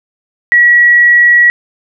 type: tone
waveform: sine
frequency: 1924 Hz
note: B6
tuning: 46 cents flat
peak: -3 dBFS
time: 0.52-1.5 s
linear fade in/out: 0 ms
effects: none